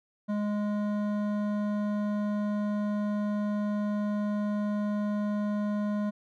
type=tone with hard clipping; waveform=sine; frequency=207.7 Hz; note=G#3; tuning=in tune; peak=-29 dBFS; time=0.28-6.11 s; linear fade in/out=20 ms; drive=12 dB; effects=none